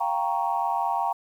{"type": "chord", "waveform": "sine", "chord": "G half-diminished seventh", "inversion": "third", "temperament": "equal", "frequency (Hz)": [698.5, 784, 932.3, 1108.7], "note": ["F5", "G5", "Bb5", "Db6"], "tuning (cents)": [0, 0, 0, 0], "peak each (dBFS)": [-30, -27, -26, -32], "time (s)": [0, 1.13], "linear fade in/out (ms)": 10, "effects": ["tanh soft clip ceiling -12 dBFS", "9-bit"]}